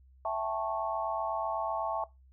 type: chord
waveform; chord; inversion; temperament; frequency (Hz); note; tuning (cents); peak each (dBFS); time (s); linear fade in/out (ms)
sine; A dominant seventh; second; just; 660 / 792 / 880 / 1100; E5 / G5 / A5 / C#6; +2 / +18 / 0 / -14; -33 / -38 / -35 / -37; 0.25-2.04; 2
effects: noise-tail reverb RT60 0.2 s tail -19 dB re dry + added 65 Hz sine -56 dBFS peak until 2.32 s